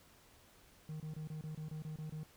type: tone bursts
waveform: triangle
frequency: 155.1 Hz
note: D#3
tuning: 5 cents flat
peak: -39 dBFS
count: 10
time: 0.89-2.233 s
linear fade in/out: 2 ms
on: 110 ms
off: 27 ms
effects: pink hiss -64 dBFS RMS until 2.36 s

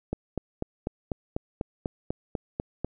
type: click train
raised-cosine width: 2 ms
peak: -15 dBFS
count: 12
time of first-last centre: 0.13-2.846 s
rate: 4.05 Hz
effects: none

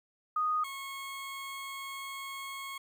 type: tone pair in turn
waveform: sine / 20% pulse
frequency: 1240 / 1092.7 Hz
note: D#6 / C#6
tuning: -6 / -25 cents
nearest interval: major second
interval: 219 cents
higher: first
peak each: -27 / -34 dBFS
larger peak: first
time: 0.36-0.64 / 0.64-2.78 s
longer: second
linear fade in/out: 5 ms
effects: 11-bit

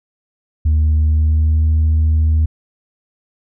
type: tone with pitch glide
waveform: sine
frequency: 77.1 to 78.49 Hz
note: D#2 to D#2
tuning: -15 to +16 cents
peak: -8 dBFS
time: 0.65-2.46 s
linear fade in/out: 10 ms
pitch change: +31 cents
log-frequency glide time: 1.03-1.67 s
effects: tanh soft clip ceiling -9 dBFS

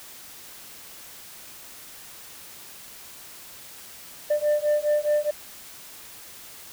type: beating tone pair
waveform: sine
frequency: 593 / 597.8 Hz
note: D5 / D5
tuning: +17 / +31 cents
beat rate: 4.8 Hz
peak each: -21 / -21 dBFS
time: 4.3-5.31 s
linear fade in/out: 10 ms
effects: tanh soft clip ceiling -17 dBFS + white hiss -44 dBFS RMS until 6.72 s

